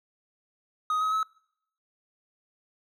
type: tone with pitch steps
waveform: triangle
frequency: 1252 / 1272.4 / 1293.2 Hz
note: D#6 / D#6 / E6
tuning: +10 / +38 / -34 cents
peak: -22 dBFS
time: 0.9-1.23 s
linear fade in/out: 2 ms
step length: 110 ms
effects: noise-tail reverb RT60 0.7 s tail -24 dB re dry